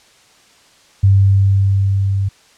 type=tone with level ramp; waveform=sine; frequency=98 Hz; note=G2; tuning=in tune; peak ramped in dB=-6 to -14 dBFS; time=1.03-2.29 s; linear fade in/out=10 ms; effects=white hiss -49 dBFS RMS until 2.57 s + low-pass 7000 Hz 12 dB/octave